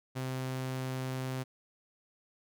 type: tone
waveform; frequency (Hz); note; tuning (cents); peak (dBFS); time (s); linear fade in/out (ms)
sawtooth; 130.1; C3; -9; -30; 0.15-1.44; 20
effects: none